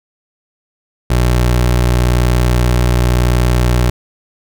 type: tone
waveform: 25% pulse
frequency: 60.9 Hz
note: B1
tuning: 24 cents flat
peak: -6 dBFS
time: 1.1-3.9 s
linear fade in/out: 5 ms
effects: none